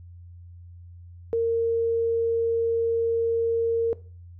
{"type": "tone", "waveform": "sine", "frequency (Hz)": 460, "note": "A#4", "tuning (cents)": -23, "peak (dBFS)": -20, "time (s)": [1.33, 3.93], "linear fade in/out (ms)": 0, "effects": ["noise-tail reverb RT60 0.4 s tail -19 dB re dry", "added 87 Hz sine -42 dBFS peak until 4.39 s"]}